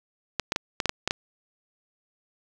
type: clicks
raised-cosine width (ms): 0.2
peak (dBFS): -7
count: 8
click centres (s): 0.397 / 0.521 / 0.561 / 0.802 / 0.857 / 0.894 / 1.076 / 1.109
effects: 7-bit